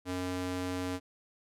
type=tone with high-pass filter; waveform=square; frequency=91.2 Hz; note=F#2; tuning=24 cents flat; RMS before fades=-35 dBFS; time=0.05-1 s; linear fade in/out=50 ms; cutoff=200 Hz; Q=1.3; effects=low-pass 12000 Hz 12 dB/octave